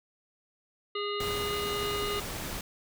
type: harmonic tone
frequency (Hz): 410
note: G#4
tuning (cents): -22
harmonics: 1 / 3 / 5 / 7 / 9 / 10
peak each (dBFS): -33 / -36 / -42 / -38 / -43 / -44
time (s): 0.95-2.2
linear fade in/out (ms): 5
type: noise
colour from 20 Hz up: pink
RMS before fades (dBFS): -37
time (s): 1.2-2.61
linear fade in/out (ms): 2
effects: none